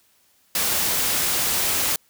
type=noise; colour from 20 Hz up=white; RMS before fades=-22 dBFS; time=0.55-1.96 s; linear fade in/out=2 ms; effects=white hiss -61 dBFS RMS until 2.09 s